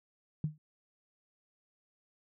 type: tone with exponential decay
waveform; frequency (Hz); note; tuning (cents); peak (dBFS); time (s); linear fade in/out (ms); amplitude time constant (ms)
sine; 153; D#3; -29; -26; 0.44-0.58; 2; 30
effects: none